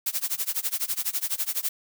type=noise with tremolo; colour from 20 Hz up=blue; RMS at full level=-25 dBFS; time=0.06-1.69 s; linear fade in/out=5 ms; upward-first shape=sine; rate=12 Hz; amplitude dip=95%; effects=none